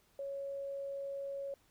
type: tone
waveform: sine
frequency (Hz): 554.4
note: C#5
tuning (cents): 0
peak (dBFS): -38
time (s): 0.19-1.54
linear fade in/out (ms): 2
effects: pink hiss -70 dBFS RMS until 1.7 s